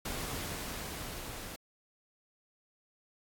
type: noise with level ramp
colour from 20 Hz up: pink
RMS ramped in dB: -37 to -44 dBFS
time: 0.05-1.56 s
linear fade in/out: 5 ms
effects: AAC 64 kbps